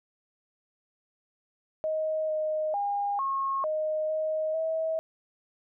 sine tone with pitch steps, 627 / 620 / 810 / 1086 / 620 / 626 / 643 Hz, D#5 / D#5 / G#5 / C#6 / D#5 / D#5 / E5, +13 / -6 / -43 / -36 / -6 / +10 / -43 cents, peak -26 dBFS, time 1.84-4.99 s, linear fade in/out 0 ms, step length 450 ms, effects none

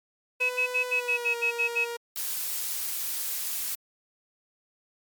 sawtooth tone with pitch glide, 498.6 to 471.2 Hz, B4 to A#4, +16 to +19 cents, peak -28 dBFS, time 0.4-1.97 s, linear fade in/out 10 ms, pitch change -97 cents, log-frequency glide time 0.88-1.36 s
sine tone bursts, 2564 Hz, E7, 49 cents flat, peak -22 dBFS, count 9, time 0.4-1.852 s, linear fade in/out 20 ms, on 100 ms, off 69 ms
blue noise, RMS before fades -31 dBFS, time 2.16-3.75 s, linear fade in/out 0 ms
effects MP3 96 kbps

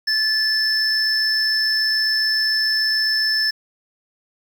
sine tone pair together, 1739 / 5272 Hz, A6 / E8, -21 / -1 cents, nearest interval octave + perfect fifth, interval 1920 cents, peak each -20 / -17 dBFS, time 0.07-3.51 s, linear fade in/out 10 ms, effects tanh soft clip ceiling -11 dBFS + 7-bit

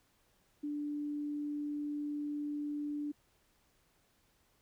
sine tone, 293.7 Hz, D4, in tune, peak -35 dBFS, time 0.63-3.12 s, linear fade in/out 10 ms, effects pink hiss -72 dBFS RMS until 4.61 s

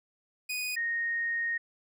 sawtooth / sine tone pair in turn, 2482 / 1859.4 Hz, D#7 / A#6, -5 / -5 cents, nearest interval perfect fourth, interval 500 cents, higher first, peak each -28 dBFS, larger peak neither, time 0.49-0.76 / 0.76-1.58 s, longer second, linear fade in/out 10 ms, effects none

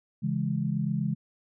sine chord, C# minor, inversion none, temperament equal with one note detuned, 138.59 / 166.06 / 207.7 Hz, C#3 / E3 / G#3, 0 / +13 / 0 cents, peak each -30 dBFS, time 0.22-1.15 s, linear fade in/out 20 ms, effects none

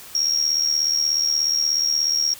sine tone with amplitude modulation, 5588 Hz, F8, in tune, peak -13 dBFS, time 0.15-2.34 s, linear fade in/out 2 ms, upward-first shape sine, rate 76.7 Hz, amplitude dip 75%, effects tanh soft clip ceiling -13 dBFS + white hiss -41 dBFS RMS until 2.39 s

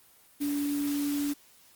sine tone in noise, 287.8 Hz, D4, 35 cents flat, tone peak -27 dBFS, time 0.4-1.34 s, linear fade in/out 20 ms, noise white, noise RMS -40 dBFS, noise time 0.4-1.34 s, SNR +10 dB, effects white hiss -59 dBFS RMS until 1.75 s + Opus 24 kbps

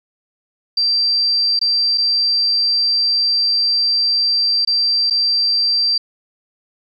sine tone with dropouts, 4701 Hz, D8, 1 cent sharp, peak -13 dBFS, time 0.77-5.98 s, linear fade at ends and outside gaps 5 ms, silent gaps 1.592-1.613 / 1.976-1.98 / 4.65-4.673 / 5.1-5.107 s, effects 9-bit

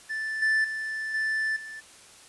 triangle tone with level steps, 1760 Hz, A6, in tune, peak -27 / -19 / -28 / -23 / -36 dBFS, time 0.09-1.81 s, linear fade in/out 20 ms, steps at 0.42 / 0.64 / 1.14 / 1.56 s, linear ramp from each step 5 ms, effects white hiss -51 dBFS RMS until 2.28 s + resampled to 24000 Hz

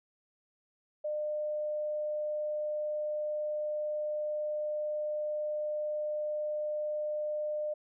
sine tone, 603 Hz, D5, 46 cents sharp, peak -31 dBFS, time 1.04-7.74 s, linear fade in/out 10 ms, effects none

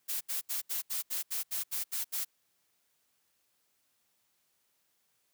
blue noise bursts, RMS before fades -34 dBFS, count 11, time 0.08-2.25 s, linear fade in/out 20 ms, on 130 ms, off 74 ms, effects white hiss -75 dBFS RMS until 5.33 s + high-pass 60 Hz 12 dB/octave

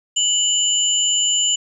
sine tone pair together, 2960 / 7122 Hz, F#7 / A8, 0 / +20 cents, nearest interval octave + minor third, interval 1520 cents, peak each -18 dBFS, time 0.16-1.56 s, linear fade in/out 10 ms, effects none

